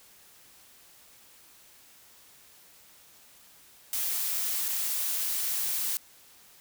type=noise with dropouts; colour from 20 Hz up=blue; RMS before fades=-30 dBFS; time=3.93-5.97 s; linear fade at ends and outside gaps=0 ms; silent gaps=4.682-4.687 s; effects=white hiss -56 dBFS RMS until 6.6 s